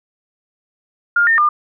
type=tone with pitch steps; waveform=sine; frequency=1410 / 1818 / 1203 Hz; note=F6 / A#6 / D6; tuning=+16 / -44 / +41 cents; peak=-10 dBFS; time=1.16-1.49 s; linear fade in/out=5 ms; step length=110 ms; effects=none